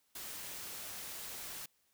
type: noise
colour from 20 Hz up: white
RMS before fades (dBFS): -45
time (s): 0.15-1.66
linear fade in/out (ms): 5
effects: white hiss -75 dBFS RMS until 1.93 s